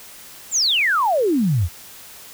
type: exponential sweep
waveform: sine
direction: down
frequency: 7760 to 76 Hz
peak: -15 dBFS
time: 0.51-1.69 s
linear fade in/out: 50 ms
effects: white hiss -41 dBFS RMS until 2.33 s